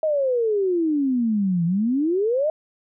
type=exponential two-way sweep; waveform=sine; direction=down then up; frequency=640 to 164.81 to 640 Hz; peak=-18 dBFS; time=0.03-2.5 s; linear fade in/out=2 ms; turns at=1.65 s; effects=none